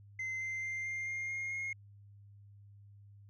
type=tone with pitch steps; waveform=sine; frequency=2067 / 2080 / 2093 / 2107 / 2120 / 2134 / 2147 Hz; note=C7 / C7 / C7 / C7 / C7 / C7 / C7; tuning=-22 / -11 / 0 / +12 / +22 / +34 / +44 cents; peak=-33 dBFS; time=0.19-1.73 s; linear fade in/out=5 ms; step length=220 ms; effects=tanh soft clip ceiling -35 dBFS + added 101 Hz sine -54 dBFS peak until 3.29 s